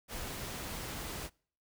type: noise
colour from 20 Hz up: pink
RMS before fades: -41 dBFS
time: 0.08-1.3 s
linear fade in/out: 50 ms
effects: noise-tail reverb RT60 0.5 s tail -26 dB re dry